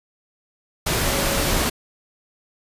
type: tone in noise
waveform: sine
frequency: 554.4 Hz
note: C#5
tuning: in tune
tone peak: -29 dBFS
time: 1.06-1.56 s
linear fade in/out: 10 ms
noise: pink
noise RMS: -21 dBFS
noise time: 0.86-1.7 s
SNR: -11 dB
effects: resampled to 32000 Hz